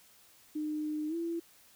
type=tone with pitch glide; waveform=sine; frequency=304.3 to 335.7 Hz; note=D#4 to E4; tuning=-38 to +32 cents; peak=-32 dBFS; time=0.55-1.4 s; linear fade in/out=10 ms; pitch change=+170 cents; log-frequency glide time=1.08-1.15 s; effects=white hiss -61 dBFS RMS until 1.75 s